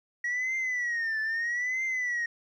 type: tone with vibrato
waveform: sine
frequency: 1912 Hz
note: A#6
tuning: 43 cents sharp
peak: -25 dBFS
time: 0.24-2.26 s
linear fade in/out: 5 ms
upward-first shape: triangle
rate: 0.78 Hz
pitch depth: 160 cents each way
effects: tanh soft clip ceiling -26 dBFS + 11-bit